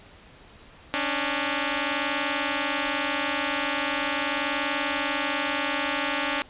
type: tone pair together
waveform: 5% pulse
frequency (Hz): 277.1 / 297.5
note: C#4 / D4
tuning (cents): -1 / +22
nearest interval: minor second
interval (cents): 123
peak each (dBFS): -16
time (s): 0.94-6.42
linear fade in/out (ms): 0
effects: pink hiss -50 dBFS RMS until 6.49 s + resampled to 8000 Hz